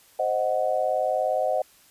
sine chord, C diminished, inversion none, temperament equal, 523.3 / 622.3 / 740 Hz, C5 / Eb5 / Gb5, 0 / 0 / 0 cents, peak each -27 / -25 / -26 dBFS, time 0.19-1.62 s, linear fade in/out 5 ms, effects white hiss -56 dBFS RMS until 1.9 s + resampled to 32000 Hz

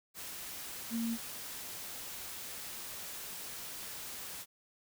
sine tone in noise, 230 Hz, A#3, 23 cents flat, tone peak -32 dBFS, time 0.9-1.18 s, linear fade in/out 50 ms, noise white, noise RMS -44 dBFS, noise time 0.14-4.46 s, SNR +9 dB, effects none

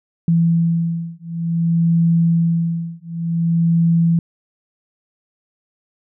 sine beating tone pair, 167 / 167.55 Hz, E3 / E3, +23 / +29 cents, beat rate 0.55 Hz, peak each -17 dBFS, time 0.28-4.19 s, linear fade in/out 2 ms, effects none

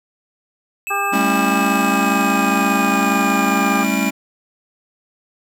square tone with pitch glide, 2609 to 2392 Hz, E7 to D7, -18 to +31 cents, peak -24 dBFS, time 0.87-4.1 s, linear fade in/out 0 ms, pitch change -151 cents, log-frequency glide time 1.37-3.86 s
harmonic tone, 400 Hz, G4, 35 cents sharp, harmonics 1 / 2 / 3 / 4, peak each -29 / -22 / -21 / -26 dBFS, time 0.9-3.84 s, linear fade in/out 10 ms
square chord, A dominant seventh, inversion third, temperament just, 198 / 220 / 275 / 330 Hz, G3 / A3 / C#4 / E4, +18 / 0 / -14 / +2 cents, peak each -22 / -23 / -22 / -28 dBFS, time 1.12-4.11 s, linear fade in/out 20 ms
effects none

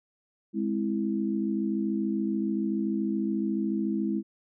sine chord, Ab augmented, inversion none, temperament equal with one note detuned, 207.7 / 261.6 / 328.7 Hz, Ab3 / C4 / E4, 0 / 0 / -5 cents, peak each -28 / -33 / -30 dBFS, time 0.53-4.23 s, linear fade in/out 50 ms, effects none

